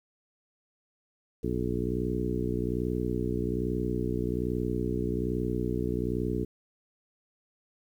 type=harmonic tone with a mistuned harmonic; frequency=61.2 Hz; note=B1; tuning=15 cents flat; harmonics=1 / 2 / 3 / 4 / 5 / 6 / 7; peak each=-35 / -35 / -35 / -35 / -35 / -35 / -35 dBFS; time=1.43-6.45 s; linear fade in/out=10 ms; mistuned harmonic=1; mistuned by=+19 cents; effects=10-bit